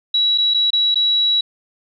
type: tone with dropouts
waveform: sine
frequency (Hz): 3900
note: B7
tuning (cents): -23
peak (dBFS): -13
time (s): 0.14-1.41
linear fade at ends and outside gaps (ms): 5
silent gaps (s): 0.378-0.382 / 0.539-0.544 / 0.705-0.731 / 0.945-0.956
effects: none